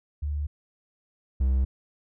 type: tone pair in turn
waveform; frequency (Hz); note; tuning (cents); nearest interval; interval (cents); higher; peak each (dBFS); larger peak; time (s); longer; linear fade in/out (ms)
sine / triangle; 73.42 / 65.41; D2 / C2; 0 / 0; major second; 200; first; -26 / -18; second; 0.22-0.47 / 1.4-1.65; neither; 10
effects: none